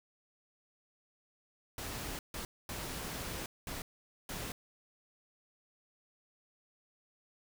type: noise bursts at uneven times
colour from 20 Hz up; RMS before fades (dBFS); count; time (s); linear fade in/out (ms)
pink; -41; 5; 1.78-2.19 / 2.34-2.45 / 2.69-3.46 / 3.67-3.82 / 4.29-4.52; 2
effects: none